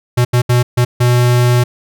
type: tone bursts at uneven times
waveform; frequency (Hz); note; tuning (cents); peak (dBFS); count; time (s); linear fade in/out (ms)
square; 122.5; B2; -14; -9; 5; 0.17-0.25 / 0.33-0.42 / 0.49-0.63 / 0.77-0.85 / 1-1.64; 10
effects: none